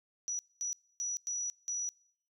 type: tone bursts at uneven times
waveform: sine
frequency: 5870 Hz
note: F#8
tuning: 15 cents flat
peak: -33 dBFS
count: 5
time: 0.28-0.39 / 0.61-0.73 / 1-1.17 / 1.27-1.5 / 1.68-1.89 s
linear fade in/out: 0 ms
effects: noise-tail reverb RT60 0.6 s tail -24 dB re dry